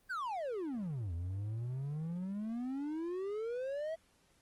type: exponential two-way sweep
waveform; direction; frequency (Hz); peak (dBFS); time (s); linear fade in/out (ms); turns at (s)
triangle; down then up; 1613 to 82.41 to 660; -34; 0.09-3.96; 20; 1.13
effects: pink hiss -70 dBFS RMS until 4.41 s + Opus 24 kbps